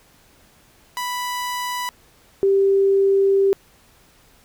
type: tone pair in turn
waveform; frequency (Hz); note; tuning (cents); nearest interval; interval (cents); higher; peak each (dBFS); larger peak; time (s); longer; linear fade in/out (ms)
sawtooth / sine; 988 / 392.1; B5 / G4; 0 / 0; octave + major third; 1600; first; -20 / -13; second; 0.97-1.89 / 2.43-3.53; second; 0
effects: pink hiss -54 dBFS RMS until 4.44 s